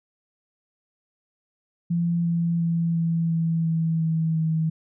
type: tone with pitch steps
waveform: sine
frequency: 170.6 / 169.03 / 167.48 / 165.93 / 164.41 / 162.9 / 161.4 / 159.91 Hz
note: F3 / E3 / E3 / E3 / E3 / E3 / E3 / D#3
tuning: -40 / +44 / +28 / +12 / -4 / -20 / -36 / +48 cents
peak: -20 dBFS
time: 1.9-4.7 s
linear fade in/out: 10 ms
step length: 350 ms
effects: none